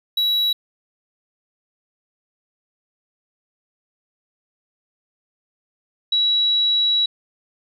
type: tone pair in turn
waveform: triangle / sine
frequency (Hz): 3900 / 3900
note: B7 / B7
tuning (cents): -23 / -23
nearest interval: unison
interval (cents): 0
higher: neither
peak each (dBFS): -15 / -15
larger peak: neither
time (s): 0.17-0.53 / 6.12-7.06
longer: second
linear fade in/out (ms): 5
effects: none